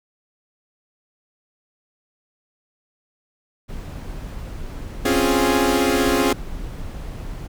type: noise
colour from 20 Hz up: brown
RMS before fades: -31 dBFS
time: 3.68-7.48 s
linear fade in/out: 20 ms
type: chord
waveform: sawtooth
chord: Db major seventh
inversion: third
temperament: equal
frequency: 261.6 / 277.2 / 349.2 / 415.3 Hz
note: C4 / Db4 / F4 / Ab4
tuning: 0 / 0 / 0 / 0 cents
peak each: -18 dBFS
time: 5.05-6.33 s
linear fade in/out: 5 ms
effects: none